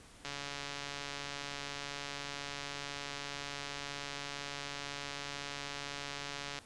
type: click train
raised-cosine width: 0.2 ms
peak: -23 dBFS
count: 901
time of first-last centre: 0.25-6.588 s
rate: 142 Hz
effects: pink hiss -57 dBFS RMS until 6.65 s + resampled to 24000 Hz